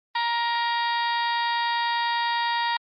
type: harmonic tone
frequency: 470 Hz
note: A#4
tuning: 14 cents sharp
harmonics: 2 / 3 / 4 / 5 / 6 / 7 / 8 / 9 / 10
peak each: -24 / -38 / -29 / -39 / -39 / -37 / -34 / -44 / -38 dBFS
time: 0.15-2.77 s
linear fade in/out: 5 ms
effects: Opus 24 kbps